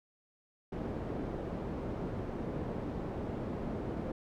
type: low-pass noise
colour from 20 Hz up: white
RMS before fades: -38 dBFS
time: 0.72-4.12 s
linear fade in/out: 5 ms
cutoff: 390 Hz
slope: 12 dB/octave
effects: none